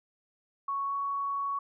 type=tone with pitch glide; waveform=sine; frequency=1110 to 1117.1 Hz; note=C#6 to C#6; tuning=+2 to +13 cents; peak=-29 dBFS; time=0.68-1.59 s; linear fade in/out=5 ms; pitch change=+11 cents; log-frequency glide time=0.86-0.94 s; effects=none